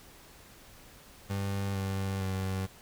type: tone with pitch steps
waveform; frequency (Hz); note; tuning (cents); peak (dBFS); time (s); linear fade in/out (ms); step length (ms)
30% pulse; 98.8 / 96.93 / 95.1; G2 / G2 / F#2; +14 / -19 / +48; -28; 1.29-2.67; 20; 460
effects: pink hiss -54 dBFS RMS until 2.81 s